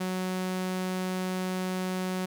sawtooth tone, 185 Hz, F#3, in tune, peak -25 dBFS, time 0-2.26 s, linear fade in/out 10 ms, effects none

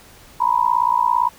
sine tone with amplitude modulation, 970 Hz, B5, 31 cents flat, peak -10 dBFS, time 0.4-1.29 s, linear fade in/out 10 ms, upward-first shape sine, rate 57.7 Hz, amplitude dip 100%, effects pink hiss -46 dBFS RMS until 1.38 s

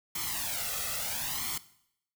white noise with flanger, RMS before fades -34 dBFS, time 0.15-1.58 s, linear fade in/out 5 ms, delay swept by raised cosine 0.92 to 1.55 ms, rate 0.74 Hz, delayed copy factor +0.8, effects noise-tail reverb RT60 0.7 s tail -17 dB re dry

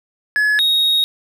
triangle tone pair in turn, 1700 / 3757 Hz, G#6 / A#7, +40 / +13 cents, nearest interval octave + major second, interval 1373 cents, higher second, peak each -11 dBFS, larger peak neither, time 0.36-0.59 / 0.59-1.04 s, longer second, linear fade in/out 0 ms, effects none

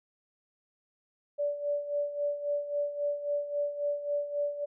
sine tone with tremolo, 580 Hz, D5, 22 cents flat, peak -26 dBFS, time 1.38-4.66 s, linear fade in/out 20 ms, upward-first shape sine, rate 3.7 Hz, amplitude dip 70%, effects none

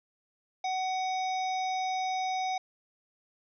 harmonic tone with a mistuned harmonic, 750 Hz, F#5, 23 cents sharp, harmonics 1 / 3 / 5 / 7 / 8, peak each -29 / -39 / -43 / -46 / -47 dBFS, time 0.64-2.58 s, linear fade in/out 5 ms, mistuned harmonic 7, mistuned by -56 cents, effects none

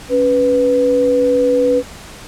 sine tone pair together, 277.2 / 494.4 Hz, C#4 / B4, 0 / +2 cents, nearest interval minor seventh, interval 1002 cents, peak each -18 / -11 dBFS, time 0.09-1.83 s, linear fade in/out 50 ms, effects pink hiss -35 dBFS RMS until 2.27 s + low-pass 10000 Hz 12 dB/octave

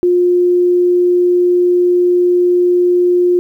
sine tone, 355.5 Hz, F4, 31 cents sharp, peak -8 dBFS, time 0.03-3.39 s, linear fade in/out 0 ms, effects 8-bit

